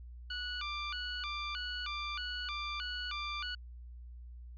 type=tone with vibrato; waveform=15% pulse; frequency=1318.5 Hz; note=E6; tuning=in tune; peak=-30 dBFS; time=0.3-3.55 s; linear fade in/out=5 ms; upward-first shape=square; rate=1.6 Hz; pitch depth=190 cents each way; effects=added 60 Hz sine -46 dBFS peak until 4.57 s + resampled to 11025 Hz